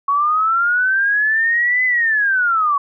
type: linear two-way sweep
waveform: sine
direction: up then down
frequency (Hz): 1108.7 to 2030 to 1108.7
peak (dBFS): -13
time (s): 0.08-2.78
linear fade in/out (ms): 5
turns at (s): 1.85
effects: none